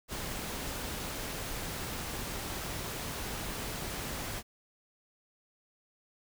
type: noise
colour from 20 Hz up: pink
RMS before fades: -38 dBFS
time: 0.08-4.43 s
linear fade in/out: 50 ms
effects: none